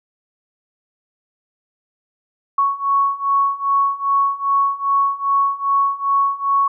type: beating tone pair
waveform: sine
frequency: 1108.7 / 1111.2 Hz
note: C#6 / C#6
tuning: 0 / +4 cents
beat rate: 2.5 Hz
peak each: -19 / -17 dBFS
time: 2.58-6.68 s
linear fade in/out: 5 ms
effects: none